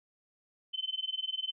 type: tone with tremolo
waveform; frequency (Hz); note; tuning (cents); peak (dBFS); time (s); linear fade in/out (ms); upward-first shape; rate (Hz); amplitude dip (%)
sine; 3062; G7; -41; -29; 0.73-1.52; 20; sine; 20; 95
effects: none